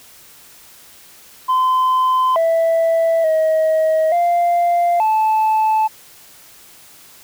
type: tone with pitch steps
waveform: sine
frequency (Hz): 1027 / 659 / 634 / 695 / 872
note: C6 / E5 / D#5 / F5 / A5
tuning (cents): -33 / -1 / +32 / -9 / -16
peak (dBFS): -10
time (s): 1.48-5.88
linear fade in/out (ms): 20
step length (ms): 880
effects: tanh soft clip ceiling -11 dBFS + white hiss -44 dBFS RMS until 7.23 s